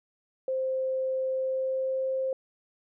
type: tone with pitch glide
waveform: sine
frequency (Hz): 523.3 to 526.9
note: C5 to C5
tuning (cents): 0 to +12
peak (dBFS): -26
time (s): 0.48-2.33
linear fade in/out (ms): 2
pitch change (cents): +12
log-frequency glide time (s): 1.3-2.09
effects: none